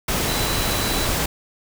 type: tone in noise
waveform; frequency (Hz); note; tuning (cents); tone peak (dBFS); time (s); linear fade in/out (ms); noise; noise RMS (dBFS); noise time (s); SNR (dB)
sine; 3964; B7; +6; -30; 0.28-1.06; 5; pink; -22; 0.08-1.26; -11
effects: none